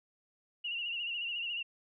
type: tone with vibrato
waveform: sine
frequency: 2808 Hz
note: F7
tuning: 9 cents sharp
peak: -34 dBFS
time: 0.64-1.63 s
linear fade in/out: 10 ms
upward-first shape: sine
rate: 14 Hz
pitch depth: 65 cents each way
effects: none